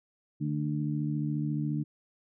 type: harmonic tone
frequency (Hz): 74.3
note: D2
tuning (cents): +21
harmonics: 2 / 3 / 4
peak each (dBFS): -30 / -35 / -34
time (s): 0.4-1.84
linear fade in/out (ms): 20
effects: none